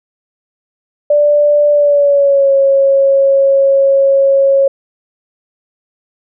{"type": "tone with pitch glide", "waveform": "sine", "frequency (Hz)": [587.3, 548], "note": ["D5", "C#5"], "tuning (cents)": [0, -20], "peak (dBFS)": -6, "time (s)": [1.1, 4.68], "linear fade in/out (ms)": 5, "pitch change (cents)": -120, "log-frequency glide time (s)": [1.71, 2.52], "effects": []}